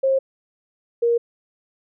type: tone pair in turn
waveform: sine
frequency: 535 / 469.9 Hz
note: C5 / A#4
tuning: +38 / +14 cents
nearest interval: major second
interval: 224 cents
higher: first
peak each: -15 dBFS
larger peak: neither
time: 0.03-0.19 / 1.02-1.18 s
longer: neither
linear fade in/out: 10 ms
effects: none